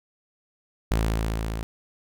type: tone with level ramp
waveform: sawtooth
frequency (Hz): 55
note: A1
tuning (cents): 0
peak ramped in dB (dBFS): -16 to -25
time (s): 0.91-1.63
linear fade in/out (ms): 0
effects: none